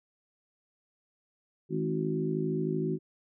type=harmonic tone with a mistuned harmonic; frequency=53 Hz; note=G#1; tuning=36 cents sharp; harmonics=3 / 4 / 5 / 6 / 7; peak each=-32 / -36 / -36 / -38 / -32 dBFS; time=1.69-2.99 s; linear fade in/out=50 ms; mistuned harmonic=6; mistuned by=+16 cents; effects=none